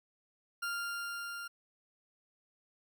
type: tone with level ramp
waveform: 40% pulse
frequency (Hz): 1396.9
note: F6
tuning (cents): 0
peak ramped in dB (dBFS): -33 to -40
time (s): 0.62-1.48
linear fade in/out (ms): 10
effects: none